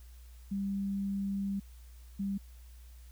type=tone bursts at uneven times; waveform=sine; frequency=197.6 Hz; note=G3; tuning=14 cents sharp; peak=-31 dBFS; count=2; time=0.51-1.6 / 2.19-2.38 s; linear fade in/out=10 ms; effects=added 60 Hz sine -49 dBFS peak until 3.11 s + white hiss -64 dBFS RMS until 3.11 s